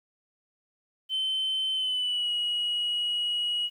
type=tone with pitch glide; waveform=sine; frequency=3075 to 2906 Hz; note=G7 to F#7; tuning=-34 to -32 cents; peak=-24 dBFS; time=1.09-3.7 s; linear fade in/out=50 ms; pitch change=-98 cents; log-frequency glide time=1.74-2.3 s; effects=tanh soft clip ceiling -23 dBFS + 10-bit